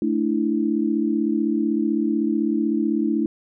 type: chord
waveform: sine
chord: A suspended fourth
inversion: none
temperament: equal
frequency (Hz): 220 / 293.7 / 329.6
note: A3 / D4 / E4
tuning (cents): 0 / 0 / 0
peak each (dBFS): -23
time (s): 0.02-3.26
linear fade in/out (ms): 2
effects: none

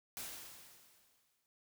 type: noise with exponential decay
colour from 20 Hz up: white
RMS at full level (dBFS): -43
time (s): 0.17-1.46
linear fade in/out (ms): 0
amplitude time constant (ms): 280
effects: none

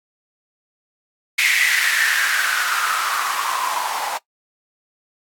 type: noise with band-pass filter sweep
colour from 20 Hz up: blue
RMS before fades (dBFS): -20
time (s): 1.38-4.18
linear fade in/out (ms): 10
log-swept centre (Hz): 2200 to 840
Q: 6.1
effects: noise-tail reverb RT60 0.1 s tail -19 dB re dry + AAC 64 kbps

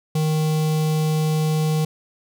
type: tone with notch filter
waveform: square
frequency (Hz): 155.56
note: D#3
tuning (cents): 0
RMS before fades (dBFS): -20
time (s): 0.15-1.85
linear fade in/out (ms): 5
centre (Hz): 1600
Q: 0.98
effects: none

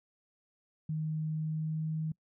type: tone with pitch glide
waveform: sine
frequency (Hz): 156.1 to 157.55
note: D#3 to D#3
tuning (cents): +6 to +22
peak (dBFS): -31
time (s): 0.89-2.12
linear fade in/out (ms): 5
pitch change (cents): +16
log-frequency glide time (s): 1.34-1.9
effects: noise-tail reverb RT60 0.1 s tail -25 dB re dry

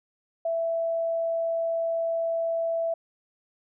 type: tone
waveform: sine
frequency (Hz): 663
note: E5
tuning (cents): +10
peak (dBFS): -24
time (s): 0.45-2.94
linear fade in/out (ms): 5
effects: none

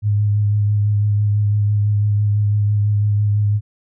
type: tone with vibrato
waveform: sine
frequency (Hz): 103.83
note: G#2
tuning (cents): 0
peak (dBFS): -13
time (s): 0.02-3.61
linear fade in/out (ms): 50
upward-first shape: sine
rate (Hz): 6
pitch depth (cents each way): 19
effects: none

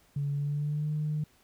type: tone with pitch glide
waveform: sine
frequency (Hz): 142.4 to 151.74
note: C#3 to D#3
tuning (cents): +47 to -43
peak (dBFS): -27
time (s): 0.16-1.24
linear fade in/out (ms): 5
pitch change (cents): +110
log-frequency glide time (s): 0.33-0.9
effects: tanh soft clip ceiling -23 dBFS + pink hiss -64 dBFS RMS until 1.43 s

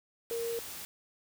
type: tone in noise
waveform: sine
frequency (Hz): 464.5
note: A#4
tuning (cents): -6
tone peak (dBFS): -32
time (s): 0.31-0.59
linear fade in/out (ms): 0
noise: white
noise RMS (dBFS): -43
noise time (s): 0.3-0.85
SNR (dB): +8
effects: none

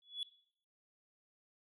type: tone with exponential growth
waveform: sine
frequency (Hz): 3400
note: G#7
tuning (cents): +40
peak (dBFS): -32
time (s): 0.02-0.23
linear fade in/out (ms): 1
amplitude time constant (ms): 45
effects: noise-tail reverb RT60 0.6 s tail -19 dB re dry + tanh soft clip ceiling -34 dBFS

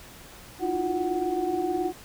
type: tone cluster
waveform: sine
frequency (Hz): 311.5 / 339.9 / 358.8 / 743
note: D#4 / F4 / F4 / F#5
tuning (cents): +2 / -47 / +47 / +7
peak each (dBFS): -32 / -31 / -28 / -30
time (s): 0.59-1.93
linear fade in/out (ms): 50
effects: pink hiss -47 dBFS RMS until 2.04 s

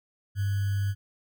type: tone with sample-and-hold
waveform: sine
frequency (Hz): 99.4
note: G2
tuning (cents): +25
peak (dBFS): -24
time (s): 0.35-0.95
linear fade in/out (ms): 50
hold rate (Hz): 1575
effects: none

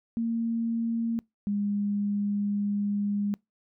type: tone pair in turn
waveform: sine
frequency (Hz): 229.8 / 203.9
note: A#3 / G#3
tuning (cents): -25 / -32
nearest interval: major second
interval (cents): 207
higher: first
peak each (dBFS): -25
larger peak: neither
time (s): 0.17-1.19 / 1.47-3.34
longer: second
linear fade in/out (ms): 0
effects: noise-tail reverb RT60 0.2 s tail -26 dB re dry

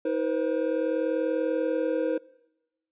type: tone cluster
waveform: triangle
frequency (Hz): 318.4 / 480.7 / 521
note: D#4 / B4 / C5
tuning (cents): +40 / -47 / -7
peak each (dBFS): -27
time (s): 0.05-2.18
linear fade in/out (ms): 5
effects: noise-tail reverb RT60 1.0 s tail -23 dB re dry + resampled to 8000 Hz

